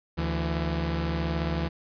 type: tone pair together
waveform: sawtooth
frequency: 74.1 / 167.02 Hz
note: D2 / E3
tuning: +16 / +23 cents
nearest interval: octave + major second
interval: 1407 cents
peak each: -25 dBFS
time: 0.17-1.69 s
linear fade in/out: 20 ms
effects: resampled to 11025 Hz